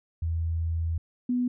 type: tone pair in turn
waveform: sine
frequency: 82.41 / 247 Hz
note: E2 / B3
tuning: 0 / 0 cents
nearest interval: octave + perfect fifth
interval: 1900 cents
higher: second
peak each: -25 / -23 dBFS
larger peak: second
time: 0.22-0.98 / 1.29-1.48 s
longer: first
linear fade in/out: 5 ms
effects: none